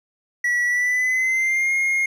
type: tone with pitch glide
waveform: triangle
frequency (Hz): 1940 to 2140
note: B6 to C7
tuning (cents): -31 to +38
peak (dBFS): -16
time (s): 0.44-2.06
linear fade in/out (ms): 5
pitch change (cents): +169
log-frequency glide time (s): 0.65-1.73
effects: none